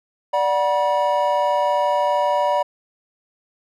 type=chord; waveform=triangle; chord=B minor; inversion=first; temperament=equal with one note detuned; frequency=587.3 / 740 / 964.6 Hz; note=D5 / F#5 / B5; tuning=0 / 0 / -41 cents; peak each=-18 / -22 / -18 dBFS; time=0.33-2.63 s; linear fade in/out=10 ms; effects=none